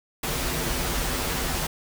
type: noise with comb filter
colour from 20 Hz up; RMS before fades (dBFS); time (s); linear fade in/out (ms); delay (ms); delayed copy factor
pink; -27; 0.23-1.67; 5; 9.8; -0.75
effects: none